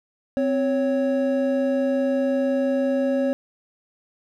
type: tone pair together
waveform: triangle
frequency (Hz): 259.9 / 554.4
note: C4 / C#5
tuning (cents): -11 / 0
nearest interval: octave + minor second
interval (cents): 1311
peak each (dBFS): -20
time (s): 0.37-3.33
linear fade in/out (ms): 0
effects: none